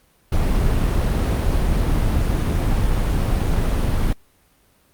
brown noise, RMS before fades -18 dBFS, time 0.32-4.13 s, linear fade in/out 5 ms, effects pink hiss -58 dBFS RMS until 4.93 s + Opus 32 kbps

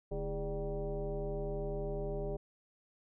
sine tone with frequency modulation, 222 Hz, A3, 16 cents sharp, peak -34 dBFS, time 0.11-2.37 s, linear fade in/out 10 ms, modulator 184 Hz, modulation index 2.1, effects none

